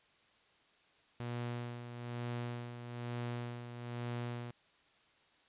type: tone with tremolo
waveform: sawtooth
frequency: 120.3 Hz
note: B2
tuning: 45 cents flat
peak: -33 dBFS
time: 1.2-4.51 s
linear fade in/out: 0 ms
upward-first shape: sine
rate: 1.1 Hz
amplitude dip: 60%
effects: white hiss -68 dBFS RMS until 5.48 s + resampled to 8000 Hz